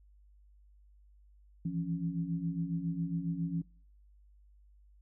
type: tone cluster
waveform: sine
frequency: 163.2 / 170.5 / 277.1 Hz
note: E3 / F3 / C#4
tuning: -17 / -41 / -1 cents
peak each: -38 / -34 / -40 dBFS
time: 1.65-3.62 s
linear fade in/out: 5 ms
effects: noise-tail reverb RT60 0.5 s tail -23 dB re dry + added 50 Hz sine -58 dBFS peak until 5.01 s